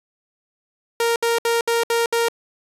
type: tone bursts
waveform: sawtooth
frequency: 465.2 Hz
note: A#4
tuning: 4 cents flat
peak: -13 dBFS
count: 6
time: 1-2.285 s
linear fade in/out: 2 ms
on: 160 ms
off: 65 ms
effects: resampled to 32000 Hz